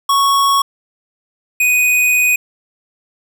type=tone pair in turn; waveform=square; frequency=1108.7 / 2489 Hz; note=C#6 / D#7; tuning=0 / 0 cents; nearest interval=octave + major second; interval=1400 cents; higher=second; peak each=-11 dBFS; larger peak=neither; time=0.09-0.62 / 1.6-2.36 s; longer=second; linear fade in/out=5 ms; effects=none